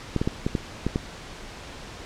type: clicks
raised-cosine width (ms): 3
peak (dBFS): -10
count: 7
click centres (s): 0.163 / 0.215 / 0.275 / 0.465 / 0.552 / 0.866 / 0.959
effects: pink hiss -40 dBFS RMS until 2.05 s + low-pass 6000 Hz 12 dB/octave